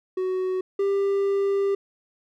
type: tone pair in turn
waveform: triangle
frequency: 372.2 / 396.3 Hz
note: F#4 / G4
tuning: +10 / +19 cents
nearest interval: minor second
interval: 109 cents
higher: second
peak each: -21 / -18 dBFS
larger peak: second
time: 0.17-0.61 / 0.79-1.75 s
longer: second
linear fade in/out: 5 ms
effects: none